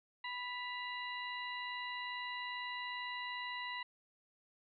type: harmonic tone with a mistuned harmonic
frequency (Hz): 987.8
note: B5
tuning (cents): 0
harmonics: 1 / 2 / 3 / 4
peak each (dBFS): -44 / -43 / -48 / -49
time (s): 0.24-3.83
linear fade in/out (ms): 5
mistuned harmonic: 3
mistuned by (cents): -85
effects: none